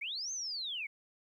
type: linear two-way sweep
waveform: sine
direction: up then down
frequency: 2093 to 6410 to 2135 Hz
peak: -36 dBFS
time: 0.01-0.87 s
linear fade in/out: 10 ms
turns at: 0.32 s
effects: 12-bit